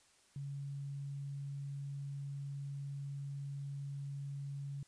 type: tone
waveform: sine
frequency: 140.2 Hz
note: C#3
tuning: 20 cents sharp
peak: -40 dBFS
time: 0.36-4.83 s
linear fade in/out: 2 ms
effects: white hiss -68 dBFS RMS until 4.87 s + resampled to 22050 Hz